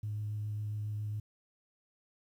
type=tone with vibrato; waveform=sine; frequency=105.6 Hz; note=G#2; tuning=29 cents sharp; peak=-33 dBFS; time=0.03-1.2 s; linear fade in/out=5 ms; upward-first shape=sine; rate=7.3 Hz; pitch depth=11 cents each way; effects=tanh soft clip ceiling -30 dBFS + 11-bit